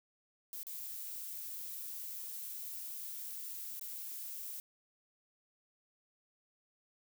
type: noise with dropouts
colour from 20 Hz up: violet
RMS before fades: -44 dBFS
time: 0.53-4.6 s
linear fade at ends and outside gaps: 0 ms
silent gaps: 0.631-0.668 / 3.795-3.812 s
effects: none